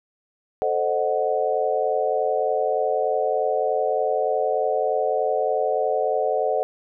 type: chord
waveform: sine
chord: A diminished seventh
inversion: none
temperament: equal with one note detuned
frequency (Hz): 440 / 523.3 / 614 / 740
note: A4 / C5 / Eb5 / Gb5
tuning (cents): 0 / 0 / -23 / 0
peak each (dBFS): -25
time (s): 0.62-6.63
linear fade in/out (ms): 0
effects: none